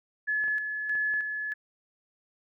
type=tone with tremolo; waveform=sine; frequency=1711 Hz; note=A6; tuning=49 cents flat; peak=-25 dBFS; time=0.27-1.54 s; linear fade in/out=20 ms; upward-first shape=square; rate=1.6 Hz; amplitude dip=45%
type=clicks; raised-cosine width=0.5 ms; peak=-31 dBFS; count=4; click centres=0.44 / 0.482 / 0.953 / 1.139 s
effects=none